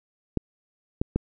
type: clicks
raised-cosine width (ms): 3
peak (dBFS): -10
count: 3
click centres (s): 0.373 / 1.015 / 1.16
effects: none